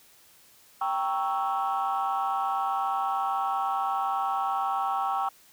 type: chord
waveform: sine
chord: G diminished seventh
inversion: none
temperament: equal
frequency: 784 / 932.3 / 1108.7 / 1318.5 Hz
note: G5 / Bb5 / Db6 / Fb6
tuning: 0 / 0 / 0 / 0 cents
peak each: -27 / -33 / -30 / -31 dBFS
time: 0.81-5.29 s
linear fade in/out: 5 ms
effects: tanh soft clip ceiling -19 dBFS + white hiss -57 dBFS RMS until 5.52 s